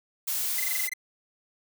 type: noise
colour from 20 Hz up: blue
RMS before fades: -29 dBFS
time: 0.27-0.88 s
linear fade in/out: 10 ms
type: tone bursts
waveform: 45% pulse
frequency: 2047 Hz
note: C7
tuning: 38 cents flat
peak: -29 dBFS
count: 9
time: 0.58-0.936 s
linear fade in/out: 5 ms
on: 20 ms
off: 22 ms
effects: none